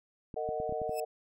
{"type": "clicks", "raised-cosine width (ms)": 3, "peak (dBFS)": -29, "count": 7, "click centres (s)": [0.342, 0.49, 0.601, 0.694, 0.724, 0.817, 0.894]}
{"type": "chord", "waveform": "sine", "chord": "D# minor", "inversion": "second", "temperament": "equal with one note detuned", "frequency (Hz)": [456.8, 622.3, 740], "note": ["A#4", "D#5", "F#5"], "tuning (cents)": [-35, 0, 0], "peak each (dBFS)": [-36, -36, -37], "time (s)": [0.36, 1.05], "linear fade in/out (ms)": 10}
{"type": "tone with exponential growth", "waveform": "10% pulse", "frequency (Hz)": 2608, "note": "E7", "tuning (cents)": -19, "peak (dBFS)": -30, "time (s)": [0.88, 1], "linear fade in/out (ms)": 2, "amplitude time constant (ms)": 25}
{"effects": []}